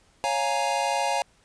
square chord, Bb minor seventh, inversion first, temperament equal, 554.4 / 698.5 / 830.6 / 932.3 Hz, Db5 / F5 / Ab5 / Bb5, 0 / 0 / 0 / 0 cents, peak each -31 / -30 / -28 / -30 dBFS, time 0.24-1.22 s, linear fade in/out 0 ms, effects pink hiss -61 dBFS RMS until 1.44 s + resampled to 22050 Hz

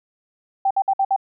sine tone bursts, 780 Hz, G5, 9 cents flat, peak -15 dBFS, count 5, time 0.65-1.163 s, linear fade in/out 5 ms, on 57 ms, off 57 ms, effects none

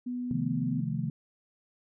sine tone, 246.9 Hz, B3, in tune, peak -31 dBFS, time 0.06-0.81 s, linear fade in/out 10 ms
sine chord, F dominant seventh, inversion second, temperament equal, 130.81 / 155.56 / 174.61 / 220 Hz, C3 / Eb3 / F3 / A3, 0 / 0 / 0 / 0 cents, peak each -34 / -33 / -36 / -35 dBFS, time 0.31-1.1 s, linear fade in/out 2 ms
effects none

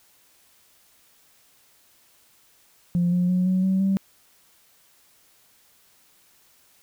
sine tone with pitch steps, 174.61 / 178.28 / 182.02 / 185.85 / 189.75 / 193.74 Hz, F3 / F3 / F#3 / F#3 / F#3 / G3, 0 / +36 / -28 / +8 / +44 / -20 cents, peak -17 dBFS, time 2.95-3.97 s, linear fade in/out 0 ms, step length 170 ms, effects tanh soft clip ceiling -15 dBFS + white hiss -59 dBFS RMS until 6.82 s

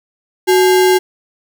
sine tone with sample-and-hold, 370 Hz, F#4, in tune, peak -7 dBFS, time 0.47-0.99 s, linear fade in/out 20 ms, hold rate 1225 Hz, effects none

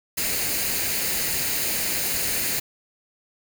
white noise with comb filter, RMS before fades -25 dBFS, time 0.17-2.6 s, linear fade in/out 10 ms, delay 0.44 ms, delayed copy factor +0.5, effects none

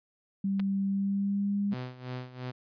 sine tone with pitch glide, 196 to 201.7 Hz, G3 to G3, 0 to +50 cents, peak -26 dBFS, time 0.44-1.74 s, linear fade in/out 5 ms, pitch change +50 cents, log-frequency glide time 0.86-1.58 s
clicks, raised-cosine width 0.3 ms, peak -26 dBFS, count 2, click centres 0.596 / 0.6 s
sawtooth tone with tremolo, 126.4 Hz, B2, 41 cents sharp, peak -30 dBFS, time 1.71-2.52 s, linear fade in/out 20 ms, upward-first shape sine, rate 2.9 Hz, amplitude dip 80%
effects resampled to 11025 Hz

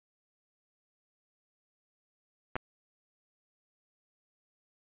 clicks, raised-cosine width 0.5 ms, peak -18 dBFS, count 2, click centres 2.556 / 2.564 s, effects resampled to 8000 Hz

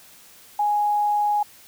sine tone, 830.6 Hz, G#5, in tune, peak -18 dBFS, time 0.59-1.43 s, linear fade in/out 5 ms, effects white hiss -49 dBFS RMS until 1.67 s

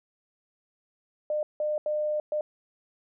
sine tone bursts at uneven times, 604 Hz, D5, 48 cents sharp, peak -25 dBFS, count 4, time 1.3-1.43 / 1.6-1.78 / 1.86-2.2 / 2.32-2.41 s, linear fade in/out 2 ms, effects none

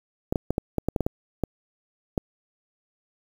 clicks, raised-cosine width 2 ms, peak -10 dBFS, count 11, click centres 0.325 / 0.358 / 0.506 / 0.581 / 0.783 / 0.886 / 0.962 / 1.007 / 1.065 / 1.437 / 2.178 s, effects 7-bit

